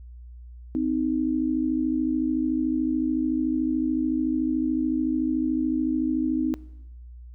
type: tone pair together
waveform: sine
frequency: 257.4 / 311.1 Hz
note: C4 / D#4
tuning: -28 / 0 cents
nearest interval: minor third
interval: 328 cents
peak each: -25 dBFS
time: 0.75-6.54 s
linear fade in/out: 0 ms
effects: noise-tail reverb RT60 1.0 s tail -21 dB re dry + added 60 Hz sine -40 dBFS peak until 7.34 s